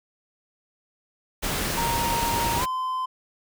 pink noise, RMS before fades -27 dBFS, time 1.42-2.66 s, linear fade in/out 20 ms
triangle tone with pitch glide, 932.3 to 1028.5 Hz, A#5 to C6, 0 to -30 cents, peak -23 dBFS, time 1.77-3.06 s, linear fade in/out 10 ms, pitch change +170 cents, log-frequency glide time 2.57-2.63 s
effects none

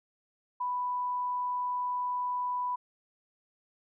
sine tone, 990 Hz, B5, 4 cents sharp, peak -29 dBFS, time 0.6-2.76 s, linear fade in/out 10 ms, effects none

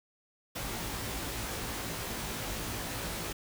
pink noise with comb filter, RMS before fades -37 dBFS, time 0.55-3.33 s, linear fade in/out 10 ms, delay 18 ms, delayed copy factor +0.95, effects none

